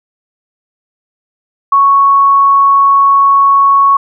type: tone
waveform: sine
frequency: 1108.7 Hz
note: C#6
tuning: in tune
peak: -4 dBFS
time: 1.72-3.97 s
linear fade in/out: 5 ms
effects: none